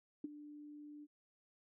sine tone with ADSR envelope, 295.8 Hz, D4, 13 cents sharp, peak -36 dBFS, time 0.24-1.07 s, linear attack 4 ms, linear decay 21 ms, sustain -14 dB, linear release 38 ms, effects none

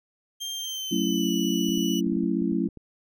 30% pulse tone with pitch glide, 3183 to 2953 Hz, G7 to F#7, +26 to -4 cents, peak -28 dBFS, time 0.4-2.01 s, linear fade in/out 20 ms, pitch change -130 cents, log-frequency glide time 0.54-1.3 s
sine chord, F# minor seventh, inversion none, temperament just, 185 / 222 / 277.5 / 333 Hz, F#3 / A3 / C#4 / E4, 0 / +16 / +2 / +18 cents, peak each -28 dBFS, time 0.91-2.68 s, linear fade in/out 10 ms
clicks, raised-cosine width 3 ms, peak -30 dBFS, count 10, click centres 1.692 / 1.779 / 2.068 / 2.124 / 2.167 / 2.235 / 2.418 / 2.52 / 2.687 / 2.773 s
effects none

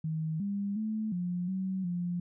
sine tone with pitch steps, 158.4 / 200.7 / 217.1 / 177.6 / 189 / 175.7 Hz, D#3 / G3 / A3 / F3 / F#3 / F3, +31 / +41 / -23 / +29 / +37 / +11 cents, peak -30 dBFS, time 0.04-2.2 s, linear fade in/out 5 ms, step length 360 ms, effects none

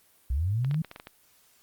sine linear sweep, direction up, 58 to 164.81 Hz, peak -24 dBFS, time 0.3-0.82 s, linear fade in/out 5 ms
clicks, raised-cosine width 0.3 ms, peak -25 dBFS, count 8, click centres 0.647 / 0.712 / 0.744 / 0.847 / 0.914 / 0.961 / 0.999 / 1.071 s
effects white hiss -62 dBFS RMS until 1.62 s + Opus 32 kbps

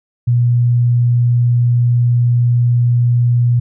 sine tone, 120.8 Hz, B2, 38 cents flat, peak -9 dBFS, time 0.27-3.6 s, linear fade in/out 10 ms, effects none

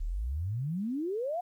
sine exponential sweep, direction up, 34.36 to 740 Hz, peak -30 dBFS, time 0-1.41 s, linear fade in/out 10 ms, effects 11-bit

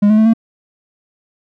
triangle tone with pitch steps, 205.4 / 214.4 / 219.1 / 226.2 Hz, G#3 / A3 / A3 / A3, -19 / -45 / -7 / +48 cents, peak -5 dBFS, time 0.02-0.336 s, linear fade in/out 10 ms, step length 79 ms, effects none

